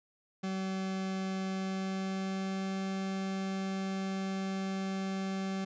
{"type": "tone with pitch glide", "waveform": "40% pulse", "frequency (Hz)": [190.3, 192.18], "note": ["F#3", "G3"], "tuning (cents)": [49, -34], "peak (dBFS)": -32, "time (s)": [0.43, 5.65], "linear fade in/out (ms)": 10, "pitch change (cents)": 17, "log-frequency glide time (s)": [1.48, 2.8], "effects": ["resampled to 16000 Hz"]}